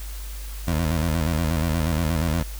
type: tone with vibrato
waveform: 20% pulse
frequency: 80.8 Hz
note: E2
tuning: 34 cents flat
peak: -16 dBFS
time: 0.67-2.43 s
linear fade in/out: 10 ms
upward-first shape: square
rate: 8.4 Hz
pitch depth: 95 cents each way
effects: added 50 Hz sine -31 dBFS peak until 2.59 s + white hiss -42 dBFS RMS until 2.59 s